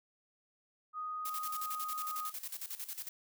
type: tone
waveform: sine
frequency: 1244.5 Hz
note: D#6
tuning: in tune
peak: -37 dBFS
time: 0.93-2.32 s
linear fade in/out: 50 ms
type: noise with tremolo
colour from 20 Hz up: blue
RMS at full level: -41 dBFS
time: 1.25-3.09 s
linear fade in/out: 5 ms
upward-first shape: square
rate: 11 Hz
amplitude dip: 75%
effects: none